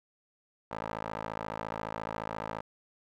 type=tone with band-pass filter; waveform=15% pulse; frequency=54.4 Hz; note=A1; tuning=19 cents flat; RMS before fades=-38 dBFS; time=0.71-2.61 s; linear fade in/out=5 ms; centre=920 Hz; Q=1.4; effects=none